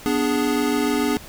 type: chord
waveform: square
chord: G# diminished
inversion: first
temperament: equal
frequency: 246.9 / 293.7 / 415.3 Hz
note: B3 / D4 / G#4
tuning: 0 / 0 / 0 cents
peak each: -24 / -23 / -25 dBFS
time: 0.06-1.17 s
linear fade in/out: 0 ms
effects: pink hiss -41 dBFS RMS until 1.28 s